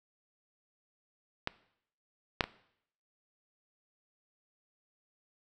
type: clicks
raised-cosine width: 0.3 ms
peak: -15 / -9 / -19 dBFS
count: 3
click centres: 1.474 / 2.408 / 2.44 s
effects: noise-tail reverb RT60 0.7 s tail -19 dB re dry